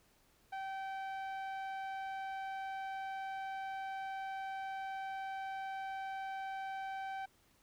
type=tone with low-pass filter; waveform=sawtooth; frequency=773 Hz; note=G5; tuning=24 cents flat; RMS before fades=-42 dBFS; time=0.52-7.26 s; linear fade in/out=10 ms; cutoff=2000 Hz; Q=0.59; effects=pink hiss -70 dBFS RMS until 7.62 s